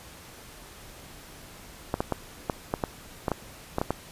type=clicks; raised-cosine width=1 ms; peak=-11 dBFS; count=11; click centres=1.941 / 2.005 / 2.123 / 2.498 / 2.739 / 2.838 / 3.282 / 3.317 / 3.784 / 3.815 / 3.906 s; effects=pink hiss -47 dBFS RMS until 4.11 s + resampled to 32000 Hz